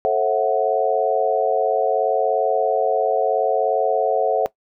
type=chord; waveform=sine; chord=F# half-diminished seventh; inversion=first; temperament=equal with one note detuned; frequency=440 / 537 / 659.3 / 740 Hz; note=A4 / C5 / E5 / F#5; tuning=0 / +45 / 0 / 0 cents; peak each=-21 dBFS; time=0.05-4.46 s; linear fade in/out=0 ms; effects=noise-tail reverb RT60 0.1 s tail -19 dB re dry